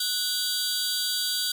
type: tone cluster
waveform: sawtooth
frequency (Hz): 1481 / 3297 / 3588 / 3864 / 4700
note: F#6 / G#7 / A7 / B7 / D8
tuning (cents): +1 / -13 / +33 / -39 / +1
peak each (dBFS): -33 / -29 / -32 / -29 / -26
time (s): 0-1.52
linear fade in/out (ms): 5
effects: none